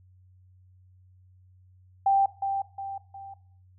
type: tone with echo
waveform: sine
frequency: 786 Hz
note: G5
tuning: 4 cents sharp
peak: -18 dBFS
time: 2.06-2.26 s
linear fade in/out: 5 ms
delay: 360 ms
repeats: 3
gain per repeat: -7 dB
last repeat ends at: 3.34 s
effects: noise-tail reverb RT60 0.5 s tail -17 dB re dry + added 92 Hz sine -54 dBFS peak until 3.78 s